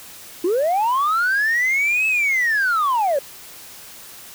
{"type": "linear two-way sweep", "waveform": "sine", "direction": "up then down", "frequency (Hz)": [325.5, 2613, 525], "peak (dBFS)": -14, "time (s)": [0.44, 3.19], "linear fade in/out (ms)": 5, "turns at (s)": 2.07, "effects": ["tanh soft clip ceiling -14 dBFS", "white hiss -40 dBFS RMS until 4.34 s"]}